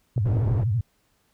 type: tone with vibrato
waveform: sine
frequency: 110 Hz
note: A2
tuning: in tune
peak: -20 dBFS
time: 0.16-0.81 s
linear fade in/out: 5 ms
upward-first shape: sine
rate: 12 Hz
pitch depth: 230 cents each way
type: clicks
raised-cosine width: 2 ms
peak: -19 dBFS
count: 3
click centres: 0.179 / 0.369 / 0.475 s
type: low-pass noise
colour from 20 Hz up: pink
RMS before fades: -31 dBFS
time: 0.25-0.64 s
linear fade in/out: 10 ms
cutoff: 540 Hz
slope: 12 dB/octave
effects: pink hiss -67 dBFS RMS until 1.33 s